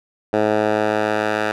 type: tone with band-pass filter sweep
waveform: 10% pulse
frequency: 106.8 Hz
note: G#2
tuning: 49 cents sharp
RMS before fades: -19 dBFS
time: 0.33-1.52 s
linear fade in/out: 5 ms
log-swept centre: 610 to 1300 Hz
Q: 0.93
effects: none